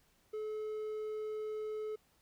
triangle tone, 430 Hz, A4, 40 cents flat, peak -35 dBFS, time 0.33-1.96 s, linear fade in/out 10 ms, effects pink hiss -71 dBFS RMS until 2.21 s

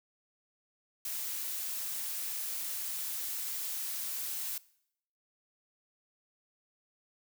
blue noise, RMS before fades -37 dBFS, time 1.05-4.58 s, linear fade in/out 2 ms, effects noise-tail reverb RT60 0.7 s tail -21 dB re dry

